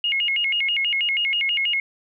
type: tone with vibrato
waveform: sine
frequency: 2489 Hz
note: D#7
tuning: in tune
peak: -19 dBFS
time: 0.04-1.8 s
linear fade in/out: 2 ms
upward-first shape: square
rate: 6.2 Hz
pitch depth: 240 cents each way
effects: none